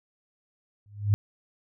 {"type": "tone with exponential growth", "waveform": "sine", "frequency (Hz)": 102.8, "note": "G#2", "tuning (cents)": -17, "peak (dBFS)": -15, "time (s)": [0.86, 1.14], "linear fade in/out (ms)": 0, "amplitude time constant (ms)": 60, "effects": []}